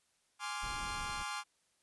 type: chord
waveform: sawtooth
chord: D half-diminished seventh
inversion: second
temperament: equal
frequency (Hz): 830.6 / 1046.5 / 1174.7 / 1396.9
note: Ab5 / C6 / D6 / F6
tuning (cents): 0 / 0 / 0 / 0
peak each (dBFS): -40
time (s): 0.39-1.44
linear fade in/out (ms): 50
type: noise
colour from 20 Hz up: brown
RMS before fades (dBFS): -47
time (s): 0.62-1.24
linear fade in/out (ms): 20
effects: white hiss -75 dBFS RMS until 1.82 s + resampled to 24000 Hz